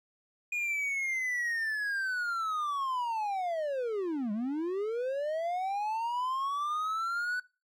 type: linear two-way sweep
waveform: triangle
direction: down then up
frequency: 2454 to 201.1 to 1498 Hz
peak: -28 dBFS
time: 0.52-7.4 s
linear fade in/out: 5 ms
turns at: 4.32 s
effects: noise-tail reverb RT60 0.3 s tail -21 dB re dry